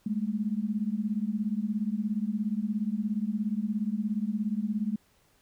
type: beating tone pair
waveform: sine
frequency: 203.1 / 220.1 Hz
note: G#3 / A3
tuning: -38 / +1 cents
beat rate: 17 Hz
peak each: -30 dBFS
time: 0.06-4.96 s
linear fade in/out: 5 ms
effects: pink hiss -66 dBFS RMS until 5.41 s